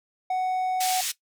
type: tone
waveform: triangle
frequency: 743 Hz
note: F#5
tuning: 7 cents sharp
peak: -21 dBFS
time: 0.3-1.01 s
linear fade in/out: 5 ms
type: band-pass noise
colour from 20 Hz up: white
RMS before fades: -29 dBFS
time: 0.8-1.12 s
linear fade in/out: 10 ms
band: 2400 to 9000 Hz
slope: 12 dB/octave
effects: noise-tail reverb RT60 0.1 s tail -17 dB re dry